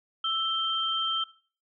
sine tone pair together, 1321 / 3142 Hz, E6 / G7, +3 / +3 cents, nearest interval octave + minor third, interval 1500 cents, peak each -30 / -27 dBFS, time 0.24-1.24 s, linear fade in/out 5 ms, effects noise-tail reverb RT60 0.4 s tail -18 dB re dry

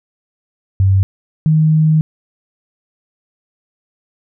sine tone pair in turn, 96.3 / 156.39 Hz, G2 / D#3, -30 / +9 cents, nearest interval minor sixth, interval 839 cents, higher second, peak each -8 dBFS, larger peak neither, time 0.8-1.03 / 1.46-2.01 s, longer second, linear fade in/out 0 ms, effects none

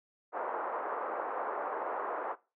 white band-pass noise, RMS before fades -36 dBFS, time 0.32-2.36 s, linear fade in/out 50 ms, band 420 to 1200 Hz, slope 24 dB/octave, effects noise-tail reverb RT60 0.3 s tail -20 dB re dry + low-pass 2000 Hz 12 dB/octave

